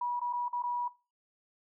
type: tone with dropouts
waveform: sine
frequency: 970 Hz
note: B5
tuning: 31 cents flat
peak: -30 dBFS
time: 0.01-0.88 s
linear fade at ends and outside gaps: 5 ms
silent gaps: 0.196-0.214 / 0.328-0.333 / 0.483-0.529 / 0.623-0.636 s
effects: noise-tail reverb RT60 0.3 s tail -19 dB re dry